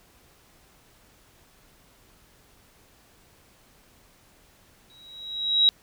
sine tone with exponential growth, 3850 Hz, B7, 45 cents flat, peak -13 dBFS, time 4.9-5.69 s, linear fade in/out 0 ms, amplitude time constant 170 ms, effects pink hiss -58 dBFS RMS until 5.82 s

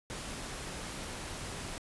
pink noise, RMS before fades -41 dBFS, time 0.1-1.78 s, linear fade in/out 0 ms, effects resampled to 24000 Hz

